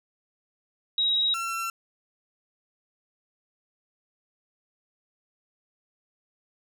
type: tone pair in turn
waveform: sine / 30% pulse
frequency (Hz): 3821 / 1350.9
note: A#7 / E6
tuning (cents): +42 / +42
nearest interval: octave + tritone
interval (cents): 1800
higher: first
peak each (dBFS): -21 / -26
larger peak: first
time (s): 0.98-1.34 / 1.34-1.7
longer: neither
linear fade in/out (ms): 2
effects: none